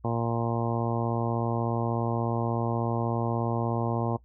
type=harmonic tone; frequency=116.54 Hz; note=A#2; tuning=in tune; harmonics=1 / 2 / 3 / 4 / 5 / 6 / 7 / 8 / 9; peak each=-29 / -32 / -34 / -35 / -36 / -37 / -37 / -38 / -39 dBFS; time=0.04-4.17 s; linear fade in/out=10 ms; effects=noise-tail reverb RT60 0.1 s tail -20 dB re dry + added 60 Hz sine -54 dBFS peak until 4.24 s